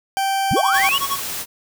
40% pulse tone, 780 Hz, G5, 9 cents flat, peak -17 dBFS, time 0.17-0.89 s, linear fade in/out 0 ms
sine linear sweep, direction up, 80.3 to 3006 Hz, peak -17 dBFS, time 0.51-0.98 s, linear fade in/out 0 ms
square tone with tremolo, 1108.7 Hz, C#6, in tune, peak -19 dBFS, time 0.56-1.2 s, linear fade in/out 10 ms, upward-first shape sine, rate 11 Hz, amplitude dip 100%
white noise, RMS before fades -27 dBFS, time 0.71-1.46 s, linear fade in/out 50 ms
effects none

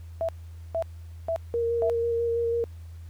sine tone bursts, 659.3 Hz, E5, in tune, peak -24 dBFS, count 4, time 0.21-1.898 s, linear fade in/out 0 ms, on 77 ms, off 460 ms
sine tone with vibrato, 466.2 Hz, A#4, in tune, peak -23 dBFS, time 1.54-2.64 s, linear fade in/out 0 ms, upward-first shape square, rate 6.1 Hz, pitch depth 11 cents each way
effects added 83 Hz sine -39 dBFS peak until 3.09 s + pink hiss -61 dBFS RMS until 3.09 s

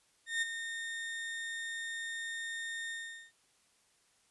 35% pulse tone with ADSR envelope, 1832 Hz, A#6, 31 cents flat, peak -27 dBFS, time 0.26-3.32 s, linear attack 160 ms, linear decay 18 ms, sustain -9 dB, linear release 420 ms, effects white hiss -70 dBFS RMS until 4.3 s + resampled to 24000 Hz

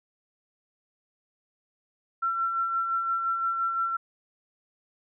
sine tone with tremolo, 1353 Hz, E6, 45 cents sharp, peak -23 dBFS, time 2.22-3.97 s, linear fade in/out 10 ms, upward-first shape sine, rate 5.8 Hz, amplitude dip 40%, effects none

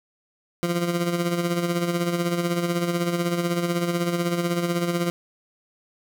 20% pulse tone with tremolo, 172.8 Hz, F3, 18 cents flat, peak -15 dBFS, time 0.63-5.1 s, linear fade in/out 0 ms, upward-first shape sine, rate 16 Hz, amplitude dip 55%, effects none

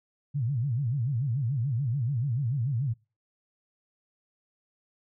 sine tone with vibrato, 127.9 Hz, C3, 39 cents flat, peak -25 dBFS, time 0.34-2.94 s, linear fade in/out 20 ms, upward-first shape sine, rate 6.9 Hz, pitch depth 240 cents each way, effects noise-tail reverb RT60 0.3 s tail -24 dB re dry

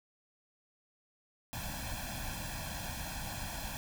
pink noise with comb filter, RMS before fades -40 dBFS, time 1.53-3.77 s, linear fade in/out 0 ms, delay 1.2 ms, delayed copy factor +1, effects none

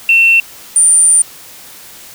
sine tone pair in turn, 2700 / 9082 Hz, E7 / C#9, +41 / +41 cents, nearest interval octave + major sixth, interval 2100 cents, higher second, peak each -4 dBFS, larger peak neither, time 0.09-0.4 / 0.76-1.22 s, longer second, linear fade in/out 2 ms, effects tanh soft clip ceiling 0 dBFS + white hiss -35 dBFS RMS until 2.14 s

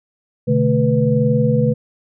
sine tone cluster, 126.3 / 147.7 / 219.6 / 492.2 Hz, B2 / D3 / A3 / B4, +39 / +10 / -3 / -6 cents, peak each -18 dBFS, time 0.47-1.74 s, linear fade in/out 20 ms, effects none

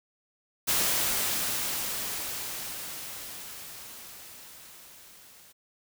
white noise with level ramp, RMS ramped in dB -25 to -54 dBFS, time 0.67-5.53 s, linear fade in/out 20 ms, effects none

